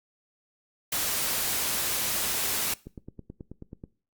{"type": "noise", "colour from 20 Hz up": "white", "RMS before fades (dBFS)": -28, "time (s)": [0.92, 2.74], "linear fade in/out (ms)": 5}
{"type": "click train", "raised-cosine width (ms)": 3, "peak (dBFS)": -27, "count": 10, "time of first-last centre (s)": [2.87, 3.839], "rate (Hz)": 9.29}
{"effects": ["noise-tail reverb RT60 0.4 s tail -22 dB re dry", "Opus 48 kbps"]}